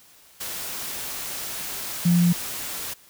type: tone in noise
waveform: sine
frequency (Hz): 173.9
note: F3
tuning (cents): -7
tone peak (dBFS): -15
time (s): 2.05-2.33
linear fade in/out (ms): 10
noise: white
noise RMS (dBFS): -32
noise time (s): 0.4-2.94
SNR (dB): +14
effects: white hiss -53 dBFS RMS until 3.09 s